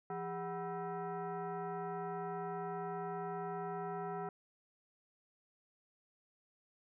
sine tone with frequency modulation, 170 Hz, F3, 46 cents flat, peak -38 dBFS, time 0.1-4.29 s, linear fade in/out 2 ms, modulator 575 Hz, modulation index 1.7, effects none

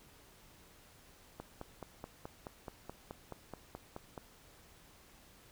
click train, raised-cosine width 1 ms, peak -29 dBFS, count 14, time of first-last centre 1.4-4.178 s, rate 4.68 Hz, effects pink hiss -61 dBFS RMS until 5.51 s

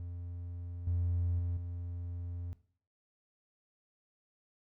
triangle tone with level steps, 87.31 Hz, F2, in tune, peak -37 / -26 / -29 / -35 dBFS, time 0-2.53 s, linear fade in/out 0 ms, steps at 0.87 / 1.39 / 1.57 s, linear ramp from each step 2 ms, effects noise-tail reverb RT60 0.5 s tail -17 dB re dry + tanh soft clip ceiling -24 dBFS

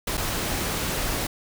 pink noise with dropouts, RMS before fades -27 dBFS, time 0.07-1.27 s, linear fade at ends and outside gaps 5 ms, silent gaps 0.172-0.176 s, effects none

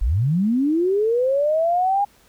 sine linear sweep, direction up, 39.26 to 820 Hz, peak -16 dBFS, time 0.01-2.05 s, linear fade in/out 10 ms, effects pink hiss -55 dBFS RMS until 2.28 s

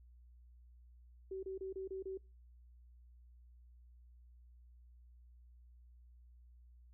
sine tone bursts, 381.6 Hz, G4, 47 cents flat, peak -40 dBFS, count 6, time 1.31-2.175 s, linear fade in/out 5 ms, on 120 ms, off 29 ms, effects noise-tail reverb RT60 0.3 s tail -24 dB re dry + added 60 Hz sine -58 dBFS peak until 6.93 s

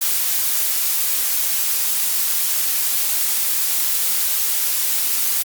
blue noise, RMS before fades -19 dBFS, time 0.01-5.43 s, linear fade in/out 10 ms, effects Opus 48 kbps

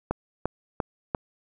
click train, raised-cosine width 1 ms, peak -11 dBFS, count 4, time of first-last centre 0.11-1.148 s, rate 2.89 Hz, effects none

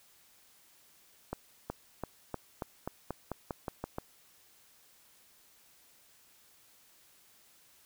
accelerating click train, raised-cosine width 1 ms, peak -21 dBFS, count 12, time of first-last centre 1.33-3.984 s, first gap 370 ms, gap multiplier 0.91, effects white hiss -63 dBFS RMS until 7.85 s

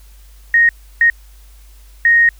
sine tone bursts at uneven times, 1864.7 Hz, A#6, in tune, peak -7 dBFS, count 3, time 0.54-0.69 / 1.01-1.1 / 2.05-2.29 s, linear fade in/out 2 ms, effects added 50 Hz sine -39 dBFS peak until 2.39 s + white hiss -51 dBFS RMS until 2.39 s

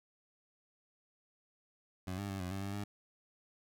20% pulse tone with pitch steps, 92.5 / 100.6 / 97.1 / 90.2 / 97.2 / 99.1 / 101.9 Hz, F#2 / G2 / G2 / F#2 / G2 / G2 / G#2, 0 / +45 / -16 / -44 / -14 / +19 / -32 cents, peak -33 dBFS, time 2.07-2.84 s, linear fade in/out 5 ms, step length 110 ms, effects none

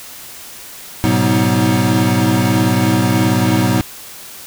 square tone cluster, 106.5 / 124.9 / 187.7 / 245.7 / 316.3 Hz, G#2 / B2 / F#3 / B3 / D#4, +44 / +20 / +25 / -9 / +29 cents, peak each -19 dBFS, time 1.04-3.81 s, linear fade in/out 0 ms, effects white hiss -34 dBFS RMS until 4.46 s

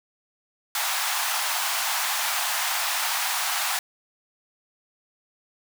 pink high-pass noise, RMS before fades -26 dBFS, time 0.75-3.79 s, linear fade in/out 2 ms, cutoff 730 Hz, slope 48 dB/octave, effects none

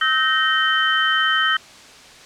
sine tone cluster, 1291 / 1550 / 1859 / 3075 Hz, E6 / G6 / A#6 / G7, -37 / -20 / -5 / -34 cents, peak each -21 dBFS, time 0.01-1.57 s, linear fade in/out 5 ms, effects white hiss -43 dBFS RMS until 2.25 s + low-pass 6000 Hz 12 dB/octave

